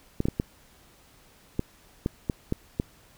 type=clicks; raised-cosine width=3 ms; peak=-12 dBFS; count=9; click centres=0.204 / 0.255 / 0.285 / 0.399 / 1.594 / 2.061 / 2.298 / 2.524 / 2.799 s; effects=pink hiss -57 dBFS RMS until 3.17 s